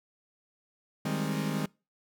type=chord; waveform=40% pulse; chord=Ab major seventh; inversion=second; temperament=equal; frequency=155.56 / 196 / 207.7 / 261.6 Hz; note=Eb3 / G3 / Ab3 / C4; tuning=0 / 0 / 0 / 0 cents; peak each=-32 / -35 / -34 / -35 dBFS; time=1.05-1.66 s; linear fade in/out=5 ms; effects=noise-tail reverb RT60 0.3 s tail -25 dB re dry